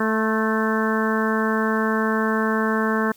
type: harmonic tone with a mistuned harmonic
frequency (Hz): 220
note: A3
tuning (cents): 0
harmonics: 1 / 2 / 3 / 4 / 5 / 6 / 7 / 8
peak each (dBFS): -22 / -25 / -31 / -32 / -27 / -31 / -28 / -30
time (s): 0-3.12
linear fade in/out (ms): 5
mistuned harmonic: 5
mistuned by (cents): -23
effects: white hiss -53 dBFS RMS until 3.16 s